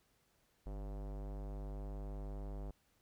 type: tone with low-pass filter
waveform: square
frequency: 50.1 Hz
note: G1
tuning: 38 cents sharp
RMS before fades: -44 dBFS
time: 0.66-2.71 s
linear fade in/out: 5 ms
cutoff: 700 Hz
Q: 1.4
effects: pink hiss -75 dBFS RMS until 3.01 s